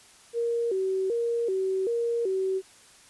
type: tone with vibrato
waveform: sine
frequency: 422.2 Hz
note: G#4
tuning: 29 cents sharp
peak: -24 dBFS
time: 0.33-2.62 s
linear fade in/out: 50 ms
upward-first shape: square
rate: 1.3 Hz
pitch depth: 180 cents each way
effects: white hiss -54 dBFS RMS until 3.09 s + resampled to 24000 Hz